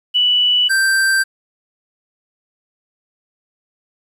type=tone pair in turn; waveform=sine / square; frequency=2960 / 1568 Hz; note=F#7 / G6; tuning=0 / 0 cents; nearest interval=major seventh; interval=1100 cents; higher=first; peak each=-11 / -13 dBFS; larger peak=first; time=0.14-0.69 / 0.69-1.24 s; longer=neither; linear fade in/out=20 ms; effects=resampled to 32000 Hz + 8-bit